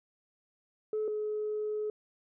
sine tone pair in turn, 430.1 / 424.9 Hz, A4 / G#4, -39 / +40 cents, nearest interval unison, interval 21 cents, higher first, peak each -28 / -30 dBFS, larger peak first, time 0.93-1.08 / 1.08-1.9 s, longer second, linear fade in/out 2 ms, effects tanh soft clip ceiling -26 dBFS

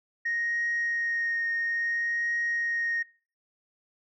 sine tone with vibrato, 1864.7 Hz, A#6, in tune, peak -25 dBFS, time 0.25-3.03 s, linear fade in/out 10 ms, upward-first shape triangle, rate 0.59 Hz, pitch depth 13 cents each way, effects noise-tail reverb RT60 0.4 s tail -21 dB re dry + tanh soft clip ceiling -22 dBFS

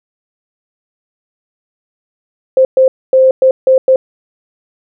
sine tone bursts at uneven times, 523.3 Hz, C5, in tune, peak -4 dBFS, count 6, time 2.57-2.65 / 2.77-2.88 / 3.13-3.31 / 3.42-3.51 / 3.67-3.78 / 3.88-3.96 s, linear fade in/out 2 ms, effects none

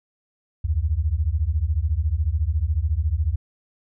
sine beating tone pair, 70.8 / 84.8 Hz, C#2 / E2, +37 / +50 cents, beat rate 14 Hz, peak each -22 dBFS, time 0.64-3.36 s, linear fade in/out 10 ms, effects none

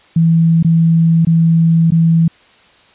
sine tone with dropouts, 164.81 Hz, E3, in tune, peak -7 dBFS, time 0.16-2.28 s, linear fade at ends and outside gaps 5 ms, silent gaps 0.628-0.646 / 1.25-1.269 / 1.906-1.919 s, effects white hiss -47 dBFS RMS until 2.94 s + resampled to 8000 Hz

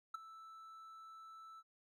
triangle tone with ADSR envelope, 1318.5 Hz, E6, in tune, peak -35 dBFS, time 0.14-1.63 s, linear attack 7 ms, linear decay 12 ms, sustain -16 dB, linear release 42 ms, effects none

